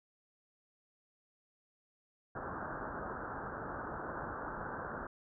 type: low-pass noise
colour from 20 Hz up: white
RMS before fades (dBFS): -42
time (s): 2.35-5.07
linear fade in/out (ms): 5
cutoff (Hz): 1600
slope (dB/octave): 96
effects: none